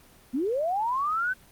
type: linear sweep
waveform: sine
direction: up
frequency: 230.4 to 1546 Hz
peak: -24 dBFS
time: 0.33-1.34 s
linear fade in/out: 20 ms
effects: pink hiss -55 dBFS RMS until 1.51 s + Opus 24 kbps